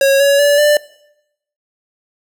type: tone with pitch steps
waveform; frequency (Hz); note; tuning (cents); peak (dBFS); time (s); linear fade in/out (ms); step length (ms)
square; 548 / 562.1 / 576.6 / 591.4; C#5 / C#5 / D5 / D5; -20 / +24 / -32 / +12; -9; 0.01-0.77; 2; 190
effects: noise-tail reverb RT60 0.8 s tail -21 dB re dry